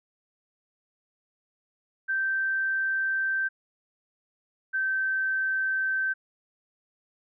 sine tone pair in turn, 1560 / 1549.2 Hz, G6 / G6, -9 / -21 cents, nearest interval unison, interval 12 cents, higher first, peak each -24 dBFS, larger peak neither, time 2.08-3.49 / 4.73-6.14 s, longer neither, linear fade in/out 20 ms, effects none

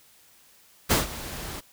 pink noise with ADSR envelope, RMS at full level -19 dBFS, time 0.89-1.61 s, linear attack 26 ms, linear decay 140 ms, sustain -17 dB, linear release 20 ms, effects white hiss -57 dBFS RMS until 1.72 s

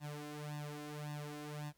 sawtooth tone with flanger, 148.5 Hz, D3, 20 cents sharp, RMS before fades -45 dBFS, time 0-1.73 s, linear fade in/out 50 ms, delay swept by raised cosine 1.1 to 2.9 ms, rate 1.8 Hz, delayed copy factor +0.9, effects pink hiss -75 dBFS RMS until 1.77 s

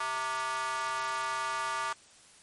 square tone with high-pass filter, 130.81 Hz, C3, in tune, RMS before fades -33 dBFS, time 0-1.93 s, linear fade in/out 5 ms, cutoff 1100 Hz, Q 3.8, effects white hiss -57 dBFS RMS until 2.42 s + MP3 48 kbps

